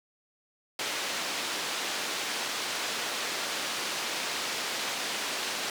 white band-pass noise, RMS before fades -33 dBFS, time 0.79-5.7 s, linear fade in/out 2 ms, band 260 to 4800 Hz, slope 12 dB/octave, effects none

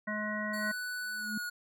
harmonic tone, 211.7 Hz, G#3, 33 cents sharp, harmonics 1 / 3 / 5 / 7 / 9, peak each -37 / -40 / -42 / -40 / -37 dBFS, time 0.07-0.72 s, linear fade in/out 10 ms
square tone with pitch glide, 1486 to 1450.4 Hz, F#6 to F#6, +7 to -35 cents, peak -36 dBFS, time 0.53-1.5 s, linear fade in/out 10 ms, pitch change -42 cents, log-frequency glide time 1.16-1.31 s
sine tone with exponential growth, 215.5 Hz, A3, 36 cents flat, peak -32 dBFS, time 1.01-1.38 s, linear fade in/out 5 ms, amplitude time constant 79 ms
effects none

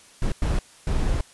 brown noise bursts at uneven times, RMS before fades -22 dBFS, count 3, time 0.22-0.32 / 0.42-0.59 / 0.87-1.21 s, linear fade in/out 2 ms, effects white hiss -51 dBFS RMS until 1.33 s + resampled to 24000 Hz

